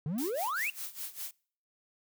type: exponential sweep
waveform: triangle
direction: up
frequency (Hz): 138.59 to 2805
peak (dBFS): -29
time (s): 0.06-0.7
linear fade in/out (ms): 2
type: noise with tremolo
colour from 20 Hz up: blue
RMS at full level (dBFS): -38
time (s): 0.18-1.31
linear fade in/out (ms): 2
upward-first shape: sine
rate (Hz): 5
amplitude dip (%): 85
effects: noise-tail reverb RT60 0.5 s tail -26 dB re dry